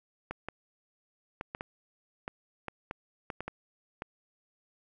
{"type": "clicks", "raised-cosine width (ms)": 0.5, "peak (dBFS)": -21, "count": 12, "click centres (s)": [0.31, 0.486, 1.411, 1.549, 1.609, 2.279, 2.683, 2.911, 3.302, 3.406, 3.48, 4.021], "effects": []}